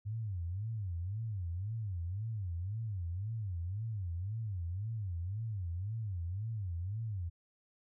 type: tone with vibrato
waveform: sine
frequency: 98 Hz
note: G2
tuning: in tune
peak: -35 dBFS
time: 0.05-7.3 s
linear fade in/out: 20 ms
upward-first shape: sine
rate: 1.9 Hz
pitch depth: 260 cents each way
effects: none